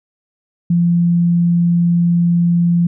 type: tone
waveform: sine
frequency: 172.1 Hz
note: F3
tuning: 25 cents flat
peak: -10 dBFS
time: 0.7-2.87 s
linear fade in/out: 5 ms
effects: none